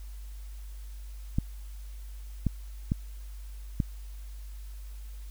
clicks, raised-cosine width 5 ms, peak -13 dBFS, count 4, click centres 1.385 / 2.467 / 2.919 / 3.802 s, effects added 50 Hz sine -39 dBFS peak until 5.3 s + white hiss -58 dBFS RMS until 5.3 s

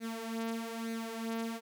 sawtooth tone with flanger, 227.2 Hz, A#3, 44 cents flat, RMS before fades -38 dBFS, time 0-1.61 s, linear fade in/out 50 ms, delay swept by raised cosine 0.47 to 4.47 ms, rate 1.1 Hz, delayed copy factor +0.65, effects none

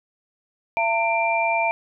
sine tone cluster, 676 / 905 / 2366 Hz, E5 / A5 / D7, +43 / +48 / +12 cents, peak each -23 dBFS, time 0.77-1.71 s, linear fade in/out 0 ms, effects none

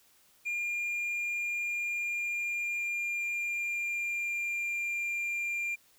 triangle tone with pitch glide, 2408 to 2389 Hz, D7 to D7, +43 to +29 cents, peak -29 dBFS, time 0.45-5.76 s, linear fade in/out 20 ms, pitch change -14 cents, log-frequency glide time 1.76-4.81 s, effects white hiss -64 dBFS RMS until 5.98 s

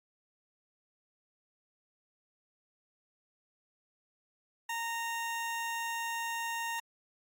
20% pulse tone, 925 Hz, A#5, 14 cents flat, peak -29 dBFS, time 4.69-6.8 s, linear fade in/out 5 ms, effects AAC 64 kbps

